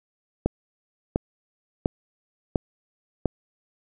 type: click train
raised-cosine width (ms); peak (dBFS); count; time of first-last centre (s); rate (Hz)
2; -7; 5; 0.46-3.257; 1.43
effects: none